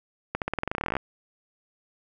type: accelerating click train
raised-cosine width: 0.5 ms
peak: -12 dBFS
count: 19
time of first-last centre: 0.35-0.967 s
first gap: 68 ms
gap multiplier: 0.91
effects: none